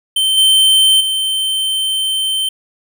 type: tone with level steps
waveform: square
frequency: 3103 Hz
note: G7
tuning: 18 cents flat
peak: -12 / -8 / -15 dBFS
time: 0.16-2.49 s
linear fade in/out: 5 ms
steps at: 0.37 / 1 s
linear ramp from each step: 10 ms
effects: none